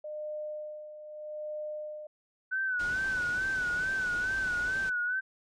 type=tone with tremolo; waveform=sine; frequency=606 Hz; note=D#5; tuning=46 cents flat; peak=-34 dBFS; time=0.04-2.07 s; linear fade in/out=5 ms; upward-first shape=sine; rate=0.8 Hz; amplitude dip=65%
type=tone with vibrato; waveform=sine; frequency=1500 Hz; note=F#6; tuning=23 cents sharp; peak=-28 dBFS; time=2.51-5.21 s; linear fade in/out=20 ms; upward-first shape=sine; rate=2.3 Hz; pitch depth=69 cents each way
type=low-pass noise; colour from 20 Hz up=pink; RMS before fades=-44 dBFS; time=2.79-4.9 s; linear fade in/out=10 ms; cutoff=7900 Hz; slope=24 dB/octave
effects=none